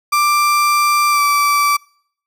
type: tone with pitch glide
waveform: 35% pulse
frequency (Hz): 1180 to 1161.1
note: D6 to D6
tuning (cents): +8 to -20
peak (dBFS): -10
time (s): 0.12-1.77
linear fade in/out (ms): 10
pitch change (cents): -28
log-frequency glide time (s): 1.1-1.21
effects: noise-tail reverb RT60 0.6 s tail -26 dB re dry